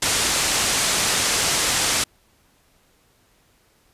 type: low-pass noise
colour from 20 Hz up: white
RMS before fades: -21 dBFS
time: 0.02-2.04 s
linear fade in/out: 5 ms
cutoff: 9000 Hz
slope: 24 dB/octave
effects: pink hiss -60 dBFS RMS until 3.93 s + resampled to 32000 Hz

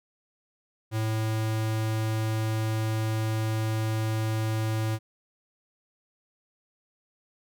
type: tone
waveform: square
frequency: 110 Hz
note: A2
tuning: in tune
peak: -26 dBFS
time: 0.91-4.99 s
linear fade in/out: 50 ms
effects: none

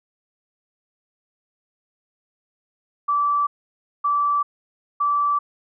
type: tone bursts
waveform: sine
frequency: 1160 Hz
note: D6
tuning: 22 cents flat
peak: -17 dBFS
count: 3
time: 3.08-5.39 s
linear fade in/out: 10 ms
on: 390 ms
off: 570 ms
effects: none

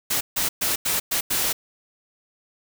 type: noise bursts at uneven times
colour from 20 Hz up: white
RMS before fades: -23 dBFS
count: 6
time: 0.1-0.21 / 0.36-0.49 / 0.61-0.76 / 0.85-1 / 1.11-1.21 / 1.3-1.53 s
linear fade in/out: 10 ms
effects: none

